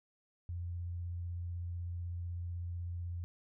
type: tone with vibrato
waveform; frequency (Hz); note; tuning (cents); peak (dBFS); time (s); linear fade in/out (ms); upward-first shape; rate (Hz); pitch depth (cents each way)
sine; 87; F2; -6; -37; 0.49-3.24; 0; sine; 16; 15
effects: none